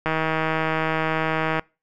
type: click train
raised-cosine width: 0.5 ms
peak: -8 dBFS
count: 245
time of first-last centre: 0.06-1.595 s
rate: 159 Hz
effects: noise-tail reverb RT60 0.3 s tail -25 dB re dry